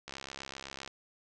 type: click train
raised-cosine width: 0.2 ms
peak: -24 dBFS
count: 55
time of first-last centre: 0.08-0.876 s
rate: 67.8 Hz
effects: resampled to 24000 Hz + 11-bit